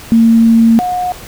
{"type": "tone pair in turn", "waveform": "sine", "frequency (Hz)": [228, 723.9], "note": ["A#3", "F#5"], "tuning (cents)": [-38, -38], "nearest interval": "octave + minor sixth", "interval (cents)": 2000, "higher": "second", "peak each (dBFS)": [-4, -13], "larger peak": "first", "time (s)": [[0.12, 0.79], [0.79, 1.12]], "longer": "first", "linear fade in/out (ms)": 0, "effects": ["pink hiss -32 dBFS RMS until 1.27 s"]}